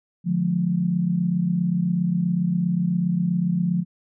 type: tone cluster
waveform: sine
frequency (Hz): 148.9 / 176.5 / 213.6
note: D3 / F3 / G#3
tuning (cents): +24 / +19 / +49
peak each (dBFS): -28 / -20 / -29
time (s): 0.24-3.85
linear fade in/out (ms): 50
effects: none